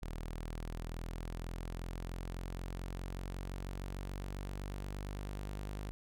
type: linear sweep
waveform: sawtooth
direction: up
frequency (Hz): 39.79 to 50.7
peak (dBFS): -36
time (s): 0.02-5.91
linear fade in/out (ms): 0
effects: none